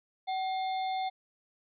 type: harmonic tone with a mistuned harmonic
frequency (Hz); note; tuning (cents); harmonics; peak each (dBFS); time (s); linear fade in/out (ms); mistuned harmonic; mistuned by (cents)
710; F5; +28; 1 / 3 / 5 / 6; -30 / -44 / -44 / -50; 0.27-1.1; 20; 1; +110
effects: none